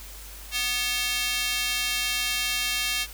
square tone with high-pass filter, 245.7 Hz, B3, 9 cents flat, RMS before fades -27 dBFS, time 0.51-3.07 s, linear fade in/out 50 ms, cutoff 2700 Hz, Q 1.5, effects added 50 Hz sine -42 dBFS peak until 3.13 s + white hiss -44 dBFS RMS until 3.13 s

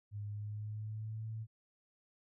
sine tone with pitch glide, 103.3 to 110.71 Hz, G#2 to A2, -9 to +11 cents, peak -39 dBFS, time 0.11-1.47 s, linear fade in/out 50 ms, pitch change +120 cents, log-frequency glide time 0.26-1.27 s, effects none

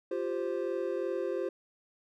triangle chord, F suspended second, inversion none, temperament equal, 349.2 / 392 / 523.3 Hz, F4 / G4 / C5, 0 / 0 / 0 cents, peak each -33 dBFS, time 0.11-1.49 s, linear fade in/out 5 ms, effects none

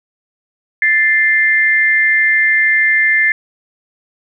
sine tone pair together, 1760 / 2093 Hz, A6 / C7, 0 / 0 cents, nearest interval minor third, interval 300 cents, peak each -12 dBFS, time 0.82-3.32 s, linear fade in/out 2 ms, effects none

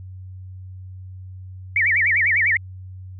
sine tone with vibrato, 2031 Hz, B6, 48 cents sharp, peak -15 dBFS, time 1.76-2.57 s, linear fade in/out 2 ms, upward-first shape sine, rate 10 Hz, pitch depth 240 cents each way, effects added 93 Hz sine -34 dBFS peak until 3.19 s

